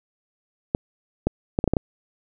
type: clicks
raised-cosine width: 2 ms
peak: -6 dBFS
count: 7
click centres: 0.749 / 1.27 / 1.589 / 1.641 / 1.677 / 1.736 / 1.768 s
effects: none